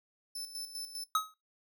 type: tone with tremolo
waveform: 25% pulse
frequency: 5274 Hz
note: E8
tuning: in tune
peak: -33 dBFS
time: 0.35-1.04 s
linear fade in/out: 5 ms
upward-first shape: square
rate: 5 Hz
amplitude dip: 65%
type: tone with exponential decay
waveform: square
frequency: 1272 Hz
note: D#6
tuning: 38 cents sharp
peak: -24 dBFS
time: 1.15-1.34 s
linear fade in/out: 2 ms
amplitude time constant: 40 ms
effects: noise-tail reverb RT60 0.2 s tail -19 dB re dry